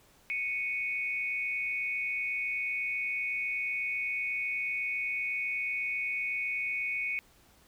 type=tone pair together; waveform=sine; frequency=2217 / 2489 Hz; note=C#7 / D#7; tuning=0 / 0 cents; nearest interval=major second; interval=200 cents; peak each=-32 / -34 dBFS; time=0.3-7.19 s; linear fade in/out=0 ms; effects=pink hiss -62 dBFS RMS until 7.67 s